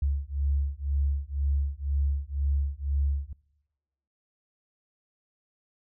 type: beating tone pair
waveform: sine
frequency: 69.3 / 71.3 Hz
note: C#2 / C#2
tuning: 0 / +49 cents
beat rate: 2 Hz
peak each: -28 dBFS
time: 0.02-3.33 s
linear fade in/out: 5 ms
effects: noise-tail reverb RT60 1.0 s tail -23 dB re dry